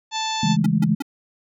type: harmonic tone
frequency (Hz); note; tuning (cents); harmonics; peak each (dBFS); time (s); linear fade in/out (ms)
880; A5; 0; 1 / 2 / 3 / 4 / 5 / 6 / 7 / 8; -25 / -36 / -33 / -29 / -32 / -39 / -36 / -37; 0.11-0.57; 50
type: chord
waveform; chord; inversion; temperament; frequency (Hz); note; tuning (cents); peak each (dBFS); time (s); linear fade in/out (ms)
sine; A major seventh; first; equal; 138.59 / 164.81 / 207.7 / 220; C#3 / E3 / G#3 / A3; 0 / 0 / 0 / 0; -25 / -20 / -20 / -25; 0.43-0.95; 5
type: tone bursts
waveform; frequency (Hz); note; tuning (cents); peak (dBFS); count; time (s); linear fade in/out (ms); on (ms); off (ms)
square; 280; C#4; +18; -23; 3; 0.64-1.023; 5; 21; 160
effects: none